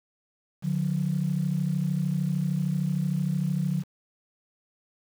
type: tone pair together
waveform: sine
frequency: 147.5 / 180.69 Hz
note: D3 / F#3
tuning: +8 / -41 cents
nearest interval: major third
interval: 351 cents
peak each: -26 dBFS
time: 0.62-3.84 s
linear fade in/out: 50 ms
effects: tanh soft clip ceiling -16 dBFS + 8-bit